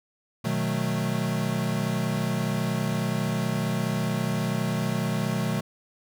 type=chord; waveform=square; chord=B dominant seventh; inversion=none; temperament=equal; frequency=123.47 / 155.56 / 185 / 220 Hz; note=B2 / D#3 / F#3 / A3; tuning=0 / 0 / 0 / 0 cents; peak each=-31 dBFS; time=0.44-5.61 s; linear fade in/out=10 ms; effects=none